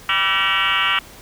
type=tone with frequency modulation; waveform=sine; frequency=2093 Hz; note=C7; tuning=in tune; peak=-15 dBFS; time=0.09-0.99 s; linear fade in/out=2 ms; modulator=186 Hz; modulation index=5.4; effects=pink hiss -42 dBFS RMS until 1.21 s